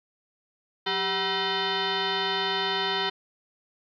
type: tone with frequency modulation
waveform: sine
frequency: 1324 Hz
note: E6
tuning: 7 cents sharp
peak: -24 dBFS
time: 0.86-3.1 s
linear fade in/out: 10 ms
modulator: 572 Hz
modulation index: 4.8
effects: 11-bit